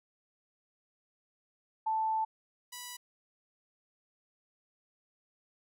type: tone pair in turn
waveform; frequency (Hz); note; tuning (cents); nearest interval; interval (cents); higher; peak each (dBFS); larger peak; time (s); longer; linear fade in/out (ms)
sine / 5% pulse; 880 / 981.9; A5 / B5; 0 / -10; major second; 190; second; -28 / -30; first; 1.86-2.25 / 2.72-2.97; first; 10
effects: none